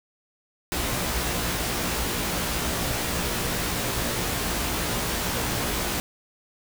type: noise with comb filter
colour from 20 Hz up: pink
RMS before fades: -27 dBFS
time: 0.72-6 s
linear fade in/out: 0 ms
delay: 17 ms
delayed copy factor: +0.75
effects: none